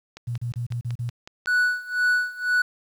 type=click train; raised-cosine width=0.2 ms; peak=-22 dBFS; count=8; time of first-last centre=0.17-1.459 s; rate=5.43 Hz
type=tone bursts; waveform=sine; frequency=119.6 Hz; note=A#2; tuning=45 cents sharp; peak=-25 dBFS; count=6; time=0.27-1.1 s; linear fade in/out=10 ms; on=110 ms; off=34 ms
type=tone with tremolo; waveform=triangle; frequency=1478 Hz; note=F#6; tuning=2 cents flat; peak=-15 dBFS; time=1.47-2.62 s; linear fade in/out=5 ms; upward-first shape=sine; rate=2 Hz; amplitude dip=90%
effects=9-bit